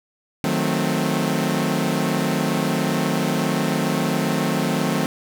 sawtooth chord, D# diminished seventh, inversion none, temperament equal with one note detuned, 155.56 / 182.98 / 220 / 261.6 Hz, D#3 / F#3 / A3 / C4, 0 / -19 / 0 / 0 cents, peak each -21 dBFS, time 0.44-5.06 s, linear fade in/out 0 ms, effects none

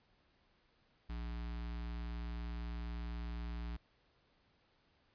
square tone with notch filter, 58 Hz, A#1, 8 cents flat, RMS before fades -42 dBFS, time 1.09-3.77 s, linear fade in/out 10 ms, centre 510 Hz, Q 1.4, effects pink hiss -73 dBFS RMS until 5.14 s + resampled to 11025 Hz

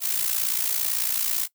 blue noise with amplitude modulation, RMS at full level -22 dBFS, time 0-1.48 s, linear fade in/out 50 ms, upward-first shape sine, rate 58 Hz, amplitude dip 70%, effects noise-tail reverb RT60 0.1 s tail -19 dB re dry

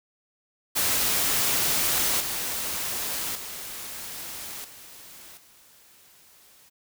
white noise with level steps, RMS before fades -24 / -30 / -37 / -46 / -55 dBFS, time 0.75-6.7 s, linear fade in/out 20 ms, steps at 2.2 / 3.35 / 4.64 / 5.37 s, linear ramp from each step 5 ms, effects none

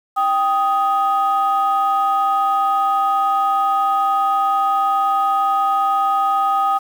sine tone pair together, 786.8 / 1249 Hz, G5 / D#6, +6 / +6 cents, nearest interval minor sixth, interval 800 cents, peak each -16 dBFS, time 0.16-6.79 s, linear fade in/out 20 ms, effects tanh soft clip ceiling -9 dBFS + 7-bit

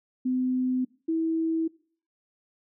sine tone pair in turn, 255 / 324.8 Hz, C4 / E4, -44 / -26 cents, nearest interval major third, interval 418 cents, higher second, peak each -23 dBFS, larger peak neither, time 0.25-0.85 / 1.08-1.68 s, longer neither, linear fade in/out 10 ms, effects noise-tail reverb RT60 0.5 s tail -23 dB re dry

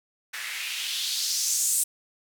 blue noise with band-pass filter sweep, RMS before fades -28 dBFS, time 0.33-1.84 s, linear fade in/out 10 ms, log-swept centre 1700 to 9000 Hz, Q 2.6, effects none

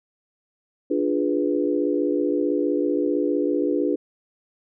sine chord, D diminished seventh, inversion none, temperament equal, 293.7 / 349.2 / 415.3 / 493.9 Hz, D4 / F4 / Ab4 / Cb5, 0 / 0 / 0 / 0 cents, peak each -23 / -25 / -26 / -27 dBFS, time 0.9-3.96 s, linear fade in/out 10 ms, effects none

